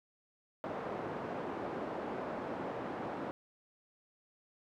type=band-pass noise; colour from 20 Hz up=pink; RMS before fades=-40 dBFS; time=0.64-3.31 s; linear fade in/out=0 ms; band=260 to 970 Hz; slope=12 dB/octave; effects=none